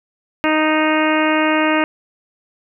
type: harmonic tone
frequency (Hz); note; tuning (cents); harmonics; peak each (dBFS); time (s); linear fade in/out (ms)
310.4; D#4; -4; 1 / 2 / 3 / 4 / 5 / 6 / 7 / 8 / 9; -17 / -20 / -22 / -23 / -24 / -25 / -25 / -26 / -27; 0.44-1.84; 0
effects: none